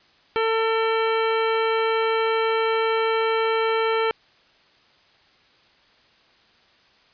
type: harmonic tone with a mistuned harmonic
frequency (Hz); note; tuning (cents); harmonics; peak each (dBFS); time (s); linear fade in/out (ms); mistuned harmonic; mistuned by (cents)
447.9; A4; +31; 1 / 2 / 3 / 4 / 5 / 6 / 7 / 9; -21 / -27 / -27 / -33 / -31 / -37 / -34 / -42; 0.36-4.11; 0; 5; +35
effects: white hiss -57 dBFS RMS until 7.13 s + resampled to 11025 Hz